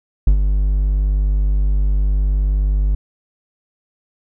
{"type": "tone with ADSR envelope", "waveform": "triangle", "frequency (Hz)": 49.67, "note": "G1", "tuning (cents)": 24, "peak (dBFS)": -4, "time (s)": [0.27, 2.95], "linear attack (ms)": 5, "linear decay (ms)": 84, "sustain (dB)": -7, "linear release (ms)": 3, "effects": []}